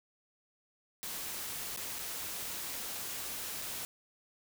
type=noise with dropouts; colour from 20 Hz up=white; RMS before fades=-40 dBFS; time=1.03-3.85 s; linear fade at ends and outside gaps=0 ms; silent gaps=1.763-1.773 / 1.986-1.991 / 3.617-3.621 s; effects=none